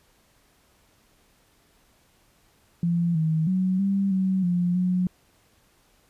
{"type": "tone with pitch steps", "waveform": "sine", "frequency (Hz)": [171, 158.9, 186.2, 196.5, 189, 176.5, 181.8], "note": ["F3", "D#3", "F#3", "G3", "F#3", "F3", "F#3"], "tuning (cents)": [-36, 37, 11, 4, 37, 19, -30], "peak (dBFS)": -20, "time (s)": [2.83, 5.07], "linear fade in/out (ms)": 2, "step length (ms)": 320, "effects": ["pink hiss -62 dBFS RMS until 6.09 s", "resampled to 32000 Hz"]}